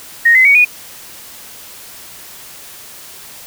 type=tone with pitch steps; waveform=sine; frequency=1864.7 / 2045 / 2243 / 2460 Hz; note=A#6 / C7 / C#7 / D#7; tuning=0 / -40 / +20 / -20 cents; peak=-5 dBFS; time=0.25-0.65 s; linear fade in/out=10 ms; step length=100 ms; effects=white hiss -35 dBFS RMS until 3.46 s